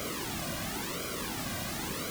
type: noise with flanger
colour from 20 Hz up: pink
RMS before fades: -36 dBFS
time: 0-2.1 s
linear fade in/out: 0 ms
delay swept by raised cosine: 1.1 to 2.3 ms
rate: 0.95 Hz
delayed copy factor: -1
effects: none